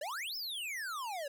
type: exponential two-way sweep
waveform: square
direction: up then down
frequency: 545 to 5410 to 545 Hz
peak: -38 dBFS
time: 0.01-1.28 s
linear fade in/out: 5 ms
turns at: 0.36 s
effects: 13-bit